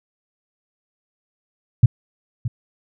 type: tone with echo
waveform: sine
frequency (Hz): 118.6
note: A#2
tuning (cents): +30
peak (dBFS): -5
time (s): 1.83-1.86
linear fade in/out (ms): 5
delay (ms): 620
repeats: 1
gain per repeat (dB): -14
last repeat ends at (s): 2.48
effects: none